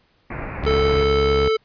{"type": "low-pass noise", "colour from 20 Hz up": "pink", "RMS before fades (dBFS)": -30, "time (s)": [0.3, 1.05], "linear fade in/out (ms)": 5, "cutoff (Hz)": 2500, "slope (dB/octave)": 96}
{"type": "tone with vibrato", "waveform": "sawtooth", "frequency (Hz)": 69.2, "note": "C#2", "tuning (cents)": -2, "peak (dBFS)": -17, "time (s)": [0.63, 1.49], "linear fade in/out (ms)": 10, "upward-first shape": "sine", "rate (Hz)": 9.3, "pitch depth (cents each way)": 31}
{"type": "tone", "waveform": "square", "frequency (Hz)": 440, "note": "A4", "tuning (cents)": 0, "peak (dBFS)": -17, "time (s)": [0.66, 1.57], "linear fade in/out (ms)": 10}
{"effects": ["pink hiss -61 dBFS RMS until 1.64 s", "resampled to 11025 Hz"]}